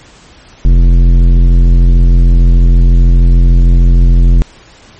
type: tone with tanh clipping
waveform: sine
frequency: 43.25 Hz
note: F1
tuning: 16 cents flat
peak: -4 dBFS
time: 0.65-4.42 s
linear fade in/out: 0 ms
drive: 13 dB
effects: pink hiss -39 dBFS RMS until 4.99 s + MP3 32 kbps